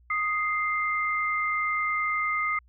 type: tone pair together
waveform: sine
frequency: 1244.5 / 2093 Hz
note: D#6 / C7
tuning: 0 / 0 cents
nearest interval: major sixth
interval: 900 cents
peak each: -27 dBFS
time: 0.1-2.59 s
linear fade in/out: 5 ms
effects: added 60 Hz sine -55 dBFS peak until 2.68 s